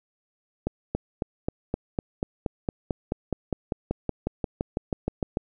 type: accelerating click train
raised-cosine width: 2 ms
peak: -12 dBFS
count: 24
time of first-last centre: 0.67-5.371 s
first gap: 280 ms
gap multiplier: 0.97
effects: none